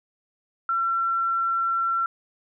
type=tone; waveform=sine; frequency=1355 Hz; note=E6; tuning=47 cents sharp; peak=-21 dBFS; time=0.69-2.06 s; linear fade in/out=2 ms; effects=none